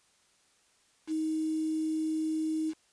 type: tone with quantisation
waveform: sine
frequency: 314.8 Hz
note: D#4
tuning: 20 cents sharp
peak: -28 dBFS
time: 1.07-2.74 s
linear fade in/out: 50 ms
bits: 8
effects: white hiss -67 dBFS RMS until 2.92 s + resampled to 22050 Hz